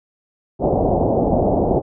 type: low-pass noise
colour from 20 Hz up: white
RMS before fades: -17 dBFS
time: 0.59-1.82 s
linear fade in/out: 50 ms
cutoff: 750 Hz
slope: 48 dB/octave
effects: none